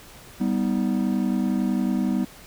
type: chord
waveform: triangle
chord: G augmented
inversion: none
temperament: equal with one note detuned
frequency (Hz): 196 / 246.9 / 314.2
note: G3 / B3 / D#4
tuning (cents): 0 / 0 / +17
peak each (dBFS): -22 / -22 / -27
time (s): 0.4-2.25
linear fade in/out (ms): 10
effects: pink hiss -46 dBFS RMS until 2.46 s